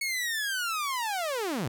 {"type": "linear sweep", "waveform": "sawtooth", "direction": "down", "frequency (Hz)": [2217, 101.7], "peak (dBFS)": -25, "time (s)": [0.01, 1.68], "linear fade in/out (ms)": 5, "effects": []}